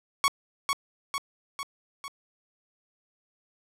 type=tone with echo; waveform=sawtooth; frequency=1113 Hz; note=C#6; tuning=7 cents sharp; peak=-16 dBFS; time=0.24-0.28 s; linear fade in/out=0 ms; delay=450 ms; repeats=4; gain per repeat=-4 dB; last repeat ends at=2.08 s; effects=low-pass 12000 Hz 12 dB/octave